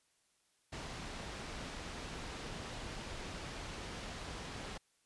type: low-pass noise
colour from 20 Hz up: pink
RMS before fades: -45 dBFS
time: 0.72-4.78 s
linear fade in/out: 10 ms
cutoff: 5900 Hz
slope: 12 dB/octave
effects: white hiss -75 dBFS RMS until 5.05 s + resampled to 24000 Hz